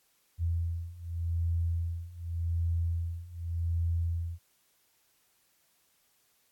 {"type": "beating tone pair", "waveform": "sine", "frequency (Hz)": [83.8, 84.66], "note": ["E2", "E2"], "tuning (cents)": [29, 47], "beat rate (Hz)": 0.86, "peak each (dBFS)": [-33, -31], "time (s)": [0.38, 4.39], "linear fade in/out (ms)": 50, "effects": ["white hiss -70 dBFS RMS until 6.51 s", "AAC 64 kbps"]}